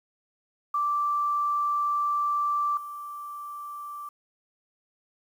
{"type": "tone with level steps", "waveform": "sine", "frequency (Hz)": 1171, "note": "D6", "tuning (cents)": -5, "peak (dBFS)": [-23, -35], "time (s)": [0.74, 4.09], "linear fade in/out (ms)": 5, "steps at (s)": 2.77, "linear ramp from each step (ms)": 2, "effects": ["9-bit"]}